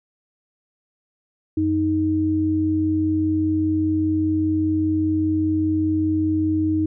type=tone pair together; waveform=sine; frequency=92.5 / 312.5 Hz; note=F#2 / D#4; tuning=0 / +8 cents; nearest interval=octave + major sixth; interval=2108 cents; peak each=-25 / -18 dBFS; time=1.57-6.86 s; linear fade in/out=5 ms; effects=none